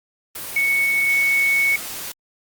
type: tone in noise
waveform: sine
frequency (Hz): 2217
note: C#7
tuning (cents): 0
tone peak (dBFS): -15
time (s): 0.56-1.76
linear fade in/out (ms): 5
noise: white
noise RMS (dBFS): -31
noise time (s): 0.35-2.12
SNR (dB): +13
effects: Opus 32 kbps